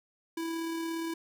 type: tone with amplitude modulation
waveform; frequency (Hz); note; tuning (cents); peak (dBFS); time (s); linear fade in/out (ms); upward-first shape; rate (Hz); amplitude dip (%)
square; 329.6; E4; 0; -32; 0.37-1.14; 5; sine; 37.2; 25
effects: none